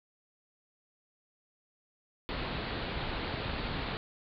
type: low-pass noise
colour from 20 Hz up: pink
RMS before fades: -36 dBFS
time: 2.29-3.97 s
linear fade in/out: 0 ms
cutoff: 4500 Hz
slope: 96 dB/octave
effects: none